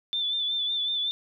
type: tone with vibrato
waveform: sine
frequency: 3520 Hz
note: A7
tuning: in tune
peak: -25 dBFS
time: 0.13-1.11 s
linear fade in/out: 0 ms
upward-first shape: sine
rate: 5.4 Hz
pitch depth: 41 cents each way
effects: none